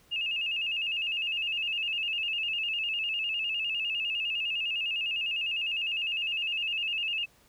sine tone with vibrato, 2720 Hz, F7, 46 cents flat, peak -28 dBFS, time 0.11-7.26 s, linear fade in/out 20 ms, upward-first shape square, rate 9.9 Hz, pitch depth 70 cents each way, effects pink hiss -62 dBFS RMS until 7.48 s

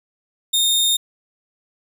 sawtooth tone, 3665 Hz, A#7, 30 cents flat, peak -12 dBFS, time 0.53-0.97 s, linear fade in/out 10 ms, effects none

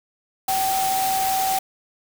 sine tone in noise, 767 Hz, G5, 38 cents flat, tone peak -20 dBFS, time 0.48-1.59 s, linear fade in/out 5 ms, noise white, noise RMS -27 dBFS, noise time 0.48-1.59 s, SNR +4 dB, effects none

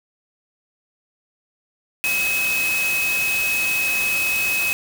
sine tone in noise, 2558 Hz, D#7, 47 cents sharp, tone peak -19 dBFS, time 2.04-4.73 s, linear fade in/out 0 ms, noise white, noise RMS -27 dBFS, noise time 2.04-4.73 s, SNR +5 dB, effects none

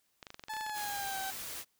clicks, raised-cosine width 0.2 ms, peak -28 dBFS, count 12, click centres 0.228 / 0.268 / 0.304 / 0.344 / 0.395 / 0.438 / 0.484 / 0.537 / 0.567 / 0.61 / 0.665 / 0.696 s
30% pulse tone with pitch glide, 867 to 772.4 Hz, A5 to G5, -26 to -26 cents, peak -34 dBFS, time 0.49-1.31 s, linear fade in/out 10 ms, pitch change -200 cents, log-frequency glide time 0.62-1.18 s
white noise, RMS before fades -42 dBFS, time 0.73-1.65 s, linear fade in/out 50 ms
effects white hiss -75 dBFS RMS until 1.79 s

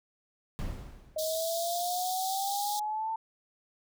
brown noise with exponential decay, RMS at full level -32 dBFS, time 0.59-1.47 s, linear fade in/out 0 ms, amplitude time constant 190 ms
sine exponential sweep, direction up, 622.3 to 898 Hz, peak -30 dBFS, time 1.16-3.16 s, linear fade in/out 5 ms
pink high-pass noise, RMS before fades -37 dBFS, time 1.18-2.8 s, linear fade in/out 10 ms, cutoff 3400 Hz, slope 96 dB/octave
effects none

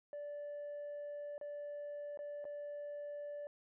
sine tone with dropouts, 583 Hz, D5, 13 cents flat, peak -40 dBFS, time 0.13-3.47 s, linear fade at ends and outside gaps 1 ms, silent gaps 1.38-1.412 / 2.174-2.19 / 2.443-2.452 s, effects tanh soft clip ceiling -41 dBFS

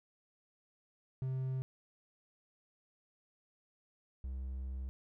triangle tone pair in turn, 130.8 / 65.23 Hz, C3 / C2, 0 / -5 cents, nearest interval octave, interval 1205 cents, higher first, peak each -32 / -36 dBFS, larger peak first, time 1.22-1.62 / 4.24-4.89 s, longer second, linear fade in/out 0 ms, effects none

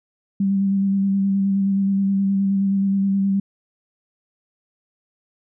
sine tone with vibrato, 196 Hz, G3, in tune, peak -16 dBFS, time 0.4-3.4 s, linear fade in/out 5 ms, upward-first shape square, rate 9.5 Hz, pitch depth 15 cents each way, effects none

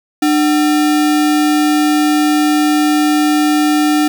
sine tone with sample-and-hold, 300 Hz, D4, 37 cents sharp, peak -9 dBFS, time 0.22-4.08 s, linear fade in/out 5 ms, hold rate 1050 Hz, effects none

